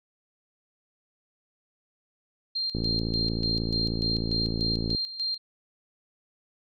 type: tone with tremolo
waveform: sine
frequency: 4186 Hz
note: C8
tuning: in tune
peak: -26 dBFS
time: 2.55-5.38 s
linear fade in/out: 10 ms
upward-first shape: square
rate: 3.4 Hz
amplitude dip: 70%
type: click train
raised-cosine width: 3 ms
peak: -17 dBFS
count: 125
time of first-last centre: 2.75-4.949 s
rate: 56.4 Hz
effects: none